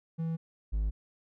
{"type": "tone pair in turn", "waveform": "triangle", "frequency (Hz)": [163.5, 52.34], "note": ["E3", "G#1"], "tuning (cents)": [-14, 14], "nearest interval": "octave + minor sixth", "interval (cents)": 1972, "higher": "first", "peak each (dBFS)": [-28, -25], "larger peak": "second", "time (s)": [[0.18, 0.37], [0.72, 0.91]], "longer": "neither", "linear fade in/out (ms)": 20, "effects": []}